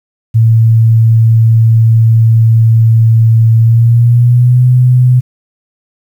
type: tone with pitch glide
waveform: sine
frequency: 113.1 to 125.49 Hz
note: A2 to B2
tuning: +48 to +28 cents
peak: -3 dBFS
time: 0.34-5.21 s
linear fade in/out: 20 ms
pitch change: +180 cents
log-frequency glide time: 3.56-4.65 s
effects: 7-bit